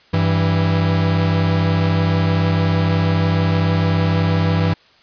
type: tone pair together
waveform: 45% pulse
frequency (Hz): 97.6 / 164.81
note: G2 / E3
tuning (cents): -7 / 0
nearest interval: major sixth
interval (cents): 907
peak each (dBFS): -17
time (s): 0.13-4.74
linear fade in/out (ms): 10
effects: white hiss -51 dBFS RMS until 5.02 s + resampled to 11025 Hz